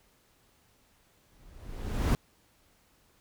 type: noise with exponential growth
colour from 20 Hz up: brown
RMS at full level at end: -21 dBFS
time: 1.32-2.15 s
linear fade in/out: 1 ms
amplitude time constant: 180 ms
effects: pink hiss -66 dBFS RMS until 3.2 s